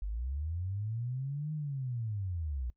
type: linear two-way sweep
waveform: sine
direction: up then down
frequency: 46.56 to 155.56 to 57.9 Hz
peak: -33 dBFS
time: 0.02-2.7 s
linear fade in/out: 0 ms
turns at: 1.53 s
effects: noise-tail reverb RT60 0.1 s tail -21 dB re dry